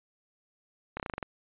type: slowing click train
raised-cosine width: 0.5 ms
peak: -19 dBFS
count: 8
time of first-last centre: 0.97-1.228 s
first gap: 28 ms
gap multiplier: 1.09
effects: resampled to 8000 Hz